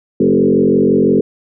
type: tone with frequency modulation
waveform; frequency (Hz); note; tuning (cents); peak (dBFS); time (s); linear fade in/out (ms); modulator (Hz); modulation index
sine; 320; D#4; +49; -8; 0.2-1.21; 5; 45.9; 3
effects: none